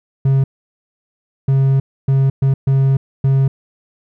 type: tone bursts at uneven times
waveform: triangle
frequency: 135.2 Hz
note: C#3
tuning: 43 cents flat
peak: -8 dBFS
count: 6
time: 0.25-0.44 / 1.48-1.8 / 2.08-2.3 / 2.42-2.54 / 2.67-2.97 / 3.24-3.48 s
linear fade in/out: 5 ms
effects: none